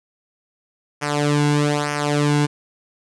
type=tone with flanger; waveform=sawtooth; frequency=146.83 Hz; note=D3; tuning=in tune; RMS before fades=-19 dBFS; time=1.01-2.47 s; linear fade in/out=20 ms; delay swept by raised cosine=0.25 to 1.65 ms; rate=1.1 Hz; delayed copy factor=-0.8; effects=resampled to 22050 Hz + 8-bit